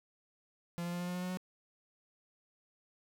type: tone with pitch steps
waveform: 45% pulse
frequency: 172.1 / 173.7 / 175.31 / 176.94 / 178.58 / 180.24 / 181.91 / 183.6 Hz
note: F3 / F3 / F3 / F3 / F3 / F#3 / F#3 / F#3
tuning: -25 / -9 / +7 / +23 / +39 / -45 / -29 / -13 cents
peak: -36 dBFS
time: 0.78-1.372 s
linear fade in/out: 0 ms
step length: 74 ms
effects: none